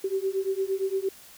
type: beating tone pair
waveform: sine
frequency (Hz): 381.3 / 390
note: G4 / G4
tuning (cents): -48 / -9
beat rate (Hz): 8.7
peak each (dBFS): -28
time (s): 0.04-1.09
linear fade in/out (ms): 5
effects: white hiss -50 dBFS RMS until 1.37 s